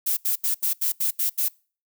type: noise bursts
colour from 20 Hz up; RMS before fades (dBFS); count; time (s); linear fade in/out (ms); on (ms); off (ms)
violet; -23; 8; 0.06-1.486; 10; 110; 78
effects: noise-tail reverb RT60 0.4 s tail -26 dB re dry